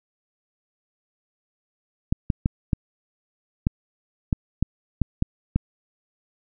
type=clicks; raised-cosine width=5 ms; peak=-7 dBFS; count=10; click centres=2.125 / 2.302 / 2.459 / 2.732 / 3.669 / 4.328 / 4.626 / 5.017 / 5.224 / 5.56 s; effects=none